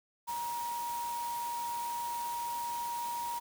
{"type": "tone in noise", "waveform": "sine", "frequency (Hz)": 948, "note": "A#5", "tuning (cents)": 29, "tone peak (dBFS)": -34, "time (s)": [0.27, 3.4], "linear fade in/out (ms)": 20, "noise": "white", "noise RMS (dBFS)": -45, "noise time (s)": [0.27, 3.4], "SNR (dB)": 8, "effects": []}